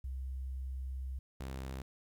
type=tone pair in turn; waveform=sine / sawtooth; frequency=65.41 / 66.02 Hz; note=C2 / C2; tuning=0 / +16 cents; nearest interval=unison; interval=16 cents; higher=second; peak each=-37 / -36 dBFS; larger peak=second; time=0.04-1.19 / 1.4-1.82 s; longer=first; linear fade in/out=5 ms; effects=12-bit